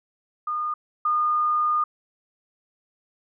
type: tone pair in turn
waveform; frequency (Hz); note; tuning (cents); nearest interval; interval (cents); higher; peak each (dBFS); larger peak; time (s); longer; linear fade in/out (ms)
sine; 1220 / 1220; D#6 / D#6; -34 / -34; unison; 0; neither; -24 / -19; second; 0.47-0.74 / 1.05-1.84; second; 5
effects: none